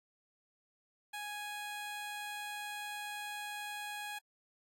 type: tone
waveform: 15% pulse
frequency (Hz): 830.6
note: G#5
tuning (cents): 0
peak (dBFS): -34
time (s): 1.13-4.19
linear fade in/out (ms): 10
effects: AAC 64 kbps